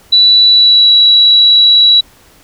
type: tone with pitch glide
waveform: sine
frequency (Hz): 3951 to 3912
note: B7 to B7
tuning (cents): 0 to -17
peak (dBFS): -3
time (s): 0.12-2.01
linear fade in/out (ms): 10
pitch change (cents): -17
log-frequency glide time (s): 0.49-0.92
effects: pink hiss -44 dBFS RMS until 2.43 s